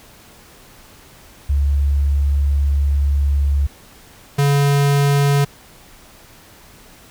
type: tone pair in turn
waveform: sine / square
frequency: 70.7 / 141.75 Hz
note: C#2 / C#3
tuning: +35 / +39 cents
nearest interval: octave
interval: 1204 cents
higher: second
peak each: -13 dBFS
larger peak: neither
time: 1.49-3.67 / 4.38-5.45 s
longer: first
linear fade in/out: 10 ms
effects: pink hiss -45 dBFS RMS until 7.1 s